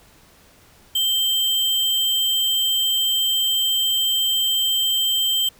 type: tone with sample-and-hold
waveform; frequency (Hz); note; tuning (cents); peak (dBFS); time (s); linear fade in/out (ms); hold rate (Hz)
sine; 3136; G7; 0; -17; 0.95-5.49; 5; 11025
effects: pink hiss -52 dBFS RMS until 5.59 s